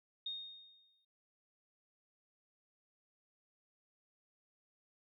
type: tone with exponential decay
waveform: sine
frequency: 3700 Hz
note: A#7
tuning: 14 cents flat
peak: -37 dBFS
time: 0.26-1.05 s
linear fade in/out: 5 ms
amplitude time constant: 170 ms
effects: none